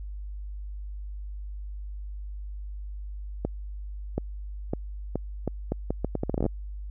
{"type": "accelerating click train", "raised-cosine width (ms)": 2, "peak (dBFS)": -13, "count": 18, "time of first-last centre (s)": [3.45, 6.463], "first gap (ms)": 730, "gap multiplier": 0.76, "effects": ["added 50 Hz sine -34 dBFS peak until 6.9 s"]}